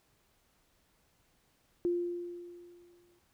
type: tone with exponential decay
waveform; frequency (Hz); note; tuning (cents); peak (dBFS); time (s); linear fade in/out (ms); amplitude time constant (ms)
sine; 349.2; F4; 0; -26; 1.85-3.19; 0; 290
effects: pink hiss -71 dBFS RMS until 3.33 s